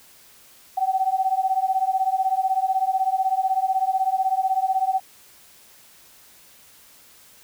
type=beating tone pair; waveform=sine; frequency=754 / 770 Hz; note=F#5 / G5; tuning=+32 / -31 cents; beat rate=16 Hz; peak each=-22 dBFS; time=0.77-5 s; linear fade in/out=10 ms; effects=white hiss -51 dBFS RMS until 7.43 s